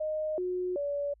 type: tone with pitch steps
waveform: sine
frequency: 618 / 363 / 573 Hz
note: D#5 / F#4 / D5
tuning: -12 / -33 / -43 cents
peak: -29 dBFS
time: 0-1.14 s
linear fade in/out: 10 ms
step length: 380 ms
effects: added 54 Hz sine -60 dBFS peak until 1.2 s